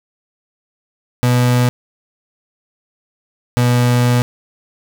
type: tone pair in turn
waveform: 35% pulse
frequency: 123.47 / 122.33 Hz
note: B2 / B2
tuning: 0 / -16 cents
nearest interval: unison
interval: 16 cents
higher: first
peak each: -9 dBFS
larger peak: neither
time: 1.23-1.69 / 3.57-4.22 s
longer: second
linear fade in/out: 0 ms
effects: none